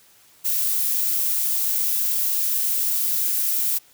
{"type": "noise", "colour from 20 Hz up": "violet", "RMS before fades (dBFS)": -22, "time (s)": [0.44, 3.79], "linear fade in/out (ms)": 20, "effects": ["white hiss -54 dBFS RMS until 3.93 s"]}